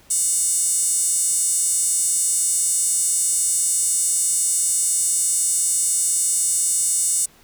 5% pulse tone with high-pass filter, 726 Hz, F#5, 33 cents flat, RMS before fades -20 dBFS, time 0.1-7.26 s, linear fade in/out 10 ms, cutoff 8400 Hz, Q 4.1, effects pink hiss -52 dBFS RMS until 7.43 s

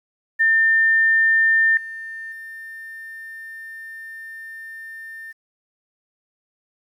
sine tone with level steps, 1800 Hz, A6, 39 cents sharp, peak -13 / -30 / -33 dBFS, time 0.39-5.33 s, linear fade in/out 20 ms, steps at 1.77 / 2.32 s, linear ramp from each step 2 ms, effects 9-bit

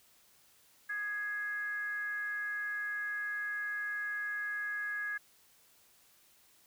sine tone with frequency modulation, 1667 Hz, G#6, 6 cents sharp, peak -34 dBFS, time 0.89-5.18 s, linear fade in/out 10 ms, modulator 435 Hz, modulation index 0.37, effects white hiss -65 dBFS RMS until 6.66 s

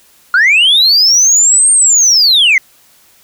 sine linear two-way sweep, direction up then down, 1373 to 8770 to 1984 Hz, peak -3 dBFS, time 0.34-2.58 s, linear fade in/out 2 ms, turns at 1.72 s, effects tanh soft clip ceiling -3 dBFS + white hiss -47 dBFS RMS until 3.23 s

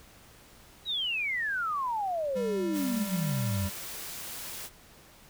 sine exponential sweep, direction down, 3951 to 85 Hz, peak -28 dBFS, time 0.85-3.7 s, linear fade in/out 50 ms
square tone, 196 Hz, G3, in tune, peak -34 dBFS, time 2.35-3.7 s, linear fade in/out 20 ms
white noise, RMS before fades -40 dBFS, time 2.72-4.7 s, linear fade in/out 50 ms
effects pink hiss -55 dBFS RMS until 5.29 s

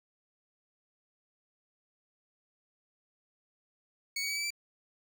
20% pulse tone with pitch steps, 2227 / 2253 / 2279 / 2306 / 2332 Hz, C#7 / C#7 / C#7 / D7 / D7, +7 / +28 / +47 / -32 / -13 cents, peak -27 dBFS, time 4.16-4.505 s, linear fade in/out 5 ms, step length 69 ms, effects none

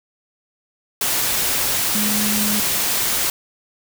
sine tone in noise, 210 Hz, G#3, 19 cents sharp, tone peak -22 dBFS, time 1.95-2.6 s, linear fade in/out 2 ms, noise white, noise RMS -20 dBFS, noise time 1.01-3.3 s, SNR -5 dB, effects none

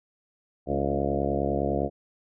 harmonic tone with a mistuned harmonic, 69.9 Hz, C#2, 15 cents sharp, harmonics 1 / 2 / 3 / 4 / 5 / 6 / 7 / 8 / 9 / 10, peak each -33 / -33 / -33 / -33 / -33 / -33 / -33 / -33 / -33 / -33 dBFS, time 0.66-1.9 s, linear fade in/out 50 ms, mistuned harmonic 4, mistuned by +32 cents, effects none

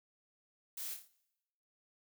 blue noise with echo, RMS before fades -43 dBFS, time 0.77-0.94 s, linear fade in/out 5 ms, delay 28 ms, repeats 5, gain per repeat -5 dB, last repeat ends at 1.08 s, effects noise-tail reverb RT60 0.9 s tail -21 dB re dry

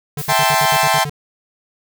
square tone bursts, 146.83 Hz, D3, in tune, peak -23 dBFS, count 9, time 0.17-1.096 s, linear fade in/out 2 ms, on 46 ms, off 64 ms
blue noise with tremolo, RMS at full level -28 dBFS, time 0.18-0.84 s, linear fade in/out 5 ms, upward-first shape sine, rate 7.5 Hz, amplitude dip 35%
sawtooth chord, A minor seventh, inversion second, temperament equal, 659.3 / 784 / 880 / 1046.5 Hz, E5 / G5 / A5 / C6, 0 / 0 / 0 / 0 cents, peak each -16 / -14 / -15 / -15 dBFS, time 0.28-1.05 s, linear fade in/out 20 ms
effects none

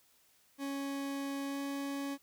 40% pulse tone with pitch glide, 277.2 to 278.8 Hz, C#4 to C#4, 0 to +10 cents, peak -35 dBFS, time 0.58-2.18 s, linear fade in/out 50 ms, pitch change +10 cents, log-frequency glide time 1.46-1.6 s, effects white hiss -68 dBFS RMS until 2.22 s

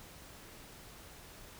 silence, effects pink hiss -53 dBFS RMS until 1.59 s

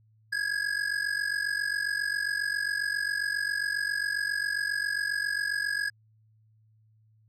square ring-modulated tone, 1661.2 Hz, G#6, in tune, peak -25 dBFS, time 0.32-5.9 s, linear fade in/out 10 ms, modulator 23.7 Hz, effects added 109 Hz sine -60 dBFS peak until 7.28 s + low-pass 8000 Hz 12 dB/octave

